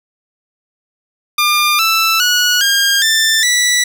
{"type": "tone with pitch steps", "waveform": "15% pulse", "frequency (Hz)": [1201, 1324.9, 1461.6, 1612.4, 1778.8, 1962.3], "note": ["D6", "E6", "F#6", "G6", "A6", "B6"], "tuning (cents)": [38, 8, -22, 48, 18, -12], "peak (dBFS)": -4, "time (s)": [1.38, 3.84], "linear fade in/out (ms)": 5, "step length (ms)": 410, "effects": []}